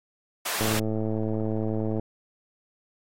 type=high-pass noise; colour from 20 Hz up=pink; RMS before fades=-30 dBFS; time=0.45-0.8 s; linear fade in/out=10 ms; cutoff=680 Hz; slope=12 dB/octave
type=click train; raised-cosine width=2 ms; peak=-16 dBFS; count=152; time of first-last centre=0.61-1.995 s; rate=109 Hz
effects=AAC 48 kbps